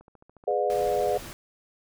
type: click train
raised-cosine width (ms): 1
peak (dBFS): -38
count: 8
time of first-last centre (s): 0.01-0.51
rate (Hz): 14
type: chord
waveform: sine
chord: G# diminished seventh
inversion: none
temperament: just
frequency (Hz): 415.3 / 498.4 / 598 / 717.6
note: G#4 / B4 / D5 / F5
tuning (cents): 0 / +16 / +31 / +47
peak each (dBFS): -28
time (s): 0.47-1.18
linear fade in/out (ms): 10
type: noise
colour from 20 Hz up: pink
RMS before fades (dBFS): -41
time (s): 0.7-1.33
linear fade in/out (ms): 0
effects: none